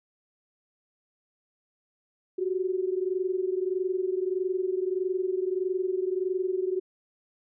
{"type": "tone pair together", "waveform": "sine", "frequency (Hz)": [366.1, 387.7], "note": ["F#4", "G4"], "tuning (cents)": [-18, -19], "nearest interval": "minor second", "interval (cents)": 99, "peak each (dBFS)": [-27, -30], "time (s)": [2.38, 6.8], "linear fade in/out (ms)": 10, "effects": []}